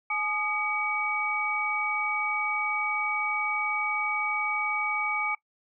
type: tone cluster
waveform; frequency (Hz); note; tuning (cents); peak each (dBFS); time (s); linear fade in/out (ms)
sine; 845 / 1229 / 2268; G#5 / D#6 / C#7; +30 / -22 / +39; -33 / -32 / -28; 0.1-5.35; 5
effects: noise-tail reverb RT60 0.1 s tail -20 dB re dry